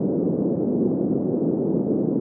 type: band-pass noise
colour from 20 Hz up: pink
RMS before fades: -22 dBFS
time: 0-2.2 s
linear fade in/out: 5 ms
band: 180 to 440 Hz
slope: 24 dB/octave
effects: none